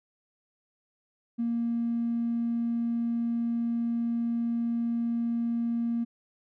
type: tone with tanh clipping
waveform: triangle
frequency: 233.8 Hz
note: A#3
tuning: 5 cents sharp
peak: -25 dBFS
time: 1.38-6.05 s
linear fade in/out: 20 ms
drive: 1 dB
effects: none